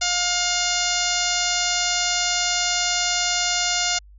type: harmonic tone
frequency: 710 Hz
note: F5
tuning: 28 cents sharp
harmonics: 1 / 2 / 3 / 4 / 5 / 6 / 7 / 8 / 9 / 10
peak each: -29 / -29 / -29 / -29 / -29 / -29 / -29 / -29 / -29 / -29 dBFS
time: 0.01-3.99 s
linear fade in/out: 10 ms
effects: added 50 Hz sine -44 dBFS peak until 4.18 s